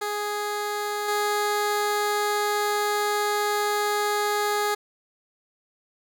15% pulse tone with level steps, 415.3 Hz, G#4, in tune, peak -20 / -16 dBFS, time 0.01-4.75 s, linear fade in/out 10 ms, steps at 1.08 s, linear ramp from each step 5 ms, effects none

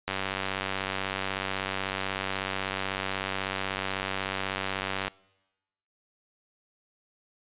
click train, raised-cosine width 0.3 ms, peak -13 dBFS, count 482, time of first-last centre 0.08-5.08 s, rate 96.2 Hz, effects noise-tail reverb RT60 1.0 s tail -24 dB re dry + resampled to 8000 Hz

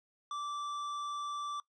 sine tone with tanh clipping, 1167 Hz, D6, 11 cents flat, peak -38 dBFS, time 0.31-1.6 s, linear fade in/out 2 ms, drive 12 dB, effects noise-tail reverb RT60 0.1 s tail -19 dB re dry + resampled to 22050 Hz

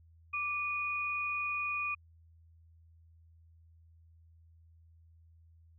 sine tone pair together, 1174.7 / 2461 Hz, D6 / D#7, 0 / -20 cents, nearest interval octave + minor second, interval 1280 cents, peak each -38 / -33 dBFS, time 0.33-1.95 s, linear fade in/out 10 ms, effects added 82 Hz sine -58 dBFS peak until 5.78 s

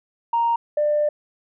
sine tone pair in turn, 932.3 / 595.6 Hz, A#5 / D5, 0 / +24 cents, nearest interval minor sixth, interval 776 cents, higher first, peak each -16 dBFS, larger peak neither, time 0.33-0.56 / 0.77-1.09 s, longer second, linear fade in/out 5 ms, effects tanh soft clip ceiling -12 dBFS

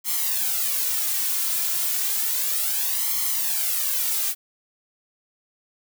blue noise with flanger, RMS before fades -24 dBFS, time 0.04-4.35 s, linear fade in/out 50 ms, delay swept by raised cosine 0.94 to 2.94 ms, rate 0.32 Hz, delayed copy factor +0.8, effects none

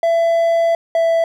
triangle tone pair in turn, 669 / 662.5 Hz, E5 / E5, +25 / +9 cents, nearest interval unison, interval 16 cents, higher first, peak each -10 dBFS, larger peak neither, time 0.03-0.75 / 0.95-1.24 s, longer first, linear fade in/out 2 ms, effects none

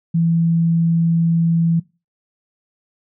sine tone, 166.5 Hz, E3, 18 cents sharp, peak -13 dBFS, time 0.14-1.8 s, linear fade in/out 10 ms, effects noise-tail reverb RT60 0.3 s tail -22 dB re dry

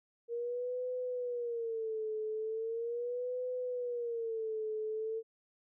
sine tone with vibrato, 466.2 Hz, A#4, in tune, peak -34 dBFS, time 0.28-5.23 s, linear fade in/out 50 ms, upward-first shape sine, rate 0.39 Hz, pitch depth 130 cents each way, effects none

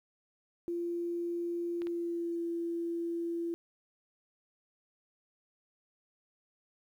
sine tone with pitch glide, 344 to 338.5 Hz, F4 to E4, -26 to +46 cents, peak -32 dBFS, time 0.68-3.54 s, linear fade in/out 0 ms, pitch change -28 cents, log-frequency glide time 1.75-2.43 s
clicks, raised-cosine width 0.3 ms, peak -32 dBFS, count 2, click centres 1.819 / 1.87 s
effects 11-bit

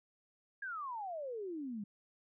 sine exponential sweep, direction down, 1661.2 to 196 Hz, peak -39 dBFS, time 0.62-1.84 s, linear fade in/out 5 ms, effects none

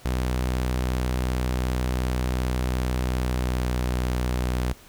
sawtooth tone with pitch glide, 62.7 to 61.98 Hz, B1 to B1, +27 to +7 cents, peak -19 dBFS, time 0.05-4.73 s, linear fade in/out 5 ms, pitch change -20 cents, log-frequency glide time 3.16-3.76 s, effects pink hiss -50 dBFS RMS until 4.88 s

